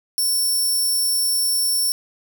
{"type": "tone", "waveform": "5% pulse", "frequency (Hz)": 5430, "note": "F8", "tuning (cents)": -50, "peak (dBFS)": -12, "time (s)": [0.18, 1.92], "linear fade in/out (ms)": 0, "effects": []}